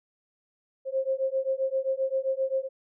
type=beating tone pair; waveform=sine; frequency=528 / 535.6 Hz; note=C5 / C5; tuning=+16 / +40 cents; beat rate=7.6 Hz; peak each=-28 dBFS; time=0.85-2.69 s; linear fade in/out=50 ms; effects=none